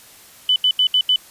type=tone bursts at uneven times; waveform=sine; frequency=3000 Hz; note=F#7; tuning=23 cents sharp; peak=-12 dBFS; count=5; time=0.49-0.56 / 0.64-0.71 / 0.79-0.87 / 0.94-1.01 / 1.09-1.16 s; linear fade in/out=2 ms; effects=white hiss -45 dBFS RMS until 1.3 s + resampled to 32000 Hz